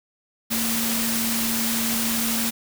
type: tone in noise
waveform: sine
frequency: 228.2 Hz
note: A#3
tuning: 37 cents flat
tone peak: -26 dBFS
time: 0.5-2.51 s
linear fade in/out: 20 ms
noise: white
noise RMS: -25 dBFS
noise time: 0.5-2.51 s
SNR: -4 dB
effects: none